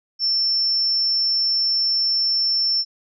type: tone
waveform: sine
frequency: 5380 Hz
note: E8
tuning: 34 cents sharp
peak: -17 dBFS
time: 0.19-2.85 s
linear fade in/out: 50 ms
effects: none